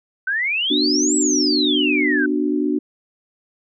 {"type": "exponential two-way sweep", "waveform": "sine", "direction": "up then down", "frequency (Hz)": [1500, 7930, 1500], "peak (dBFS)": -18, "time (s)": [0.27, 2.26], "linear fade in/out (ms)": 5, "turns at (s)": 1.16}
{"type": "chord", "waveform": "sine", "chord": "B minor", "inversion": "none", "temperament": "just", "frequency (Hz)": [246.9, 296.3, 370.4], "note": ["B3", "D4", "F#4"], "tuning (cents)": [0, 15, 2], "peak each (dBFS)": [-23, -19, -24], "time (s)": [0.7, 2.79], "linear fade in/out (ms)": 10}
{"effects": []}